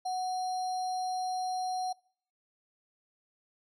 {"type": "tone with sample-and-hold", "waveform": "sine", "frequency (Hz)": 740, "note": "F#5", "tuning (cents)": 0, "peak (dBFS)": -30, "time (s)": [0.05, 1.93], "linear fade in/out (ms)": 10, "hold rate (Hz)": 4900, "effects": ["noise-tail reverb RT60 0.6 s tail -25 dB re dry", "low-pass 8000 Hz 12 dB/octave"]}